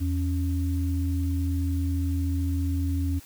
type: tone pair together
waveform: sine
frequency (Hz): 82.41 / 277.2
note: E2 / C#4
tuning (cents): 0 / 0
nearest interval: octave + major sixth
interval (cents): 2100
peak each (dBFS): -24 / -30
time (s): 0-3.2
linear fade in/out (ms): 20
effects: white hiss -50 dBFS RMS until 3.25 s